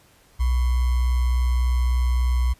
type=tone with sample-and-hold; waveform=sine; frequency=61.74 Hz; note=B1; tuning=in tune; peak=-17 dBFS; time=0.39-2.54 s; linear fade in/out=20 ms; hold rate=1050 Hz; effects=pink hiss -56 dBFS RMS until 2.59 s + resampled to 32000 Hz